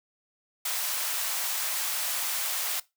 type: high-pass noise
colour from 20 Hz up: white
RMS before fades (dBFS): -30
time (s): 0.65-2.8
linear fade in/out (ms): 5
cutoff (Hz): 620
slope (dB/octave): 24
effects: noise-tail reverb RT60 0.2 s tail -19 dB re dry